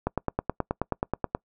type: click train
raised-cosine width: 1 ms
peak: -11 dBFS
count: 13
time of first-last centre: 0.07-1.349 s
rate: 9.38 Hz
effects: noise-tail reverb RT60 0.1 s tail -26 dB re dry